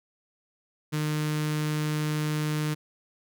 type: tone with notch filter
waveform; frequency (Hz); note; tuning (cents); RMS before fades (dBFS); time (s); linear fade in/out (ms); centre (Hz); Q
sawtooth; 152.2; D#3; -38; -28; 0.92-2.75; 20; 690; 1.2
effects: none